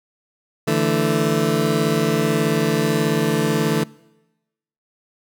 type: chord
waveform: 20% pulse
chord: D suspended second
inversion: none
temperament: just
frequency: 146.83 / 165.19 / 220.2 Hz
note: D3 / E3 / A3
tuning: 0 / +4 / +2 cents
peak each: -17 dBFS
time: 0.67-3.84 s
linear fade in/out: 10 ms
effects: noise-tail reverb RT60 1.0 s tail -23 dB re dry